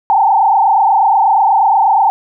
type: tone with frequency modulation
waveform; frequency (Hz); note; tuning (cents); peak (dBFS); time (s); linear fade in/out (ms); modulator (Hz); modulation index
sine; 839; G#5; +17; -7; 0.1-2.1; 0; 28.3; 2.6
effects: none